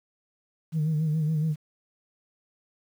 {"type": "tone with vibrato", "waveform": "sine", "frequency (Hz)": 155.56, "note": "D#3", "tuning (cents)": 0, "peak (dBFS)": -21, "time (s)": [0.72, 1.56], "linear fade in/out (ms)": 50, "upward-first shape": "sine", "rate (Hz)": 7.1, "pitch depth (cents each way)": 60, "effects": ["tanh soft clip ceiling -20 dBFS", "9-bit"]}